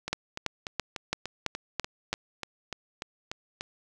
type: two click trains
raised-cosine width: 0.2 ms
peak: -10 / -17 dBFS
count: 7 / 13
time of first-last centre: 0.13-2.13 / 0.08-3.609 s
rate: 3 / 3.4 Hz
effects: none